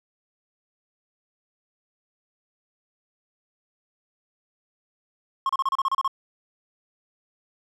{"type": "tone bursts", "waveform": "triangle", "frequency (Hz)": 1079, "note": "C#6", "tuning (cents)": -47, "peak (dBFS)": -18, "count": 10, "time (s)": [5.46, 6.078], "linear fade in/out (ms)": 2, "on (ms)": 33, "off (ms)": 32, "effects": []}